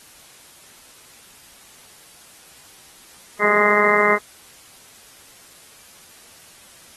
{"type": "harmonic tone", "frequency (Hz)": 207.7, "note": "G#3", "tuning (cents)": 0, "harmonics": [1, 2, 3, 4, 5, 6, 7, 8, 9, 10], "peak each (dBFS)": [-30, -21, -24, -30, -24, -22, -32, -31, -24, -21], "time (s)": [3.39, 4.19], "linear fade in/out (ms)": 50, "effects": ["white hiss -47 dBFS RMS until 6.96 s", "AAC 32 kbps"]}